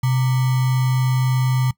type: tone with sample-and-hold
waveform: sine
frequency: 128.3 Hz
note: C3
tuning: 34 cents flat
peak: -15 dBFS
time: 0.03-1.71 s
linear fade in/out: 5 ms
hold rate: 1050 Hz
effects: noise-tail reverb RT60 0.1 s tail -20 dB re dry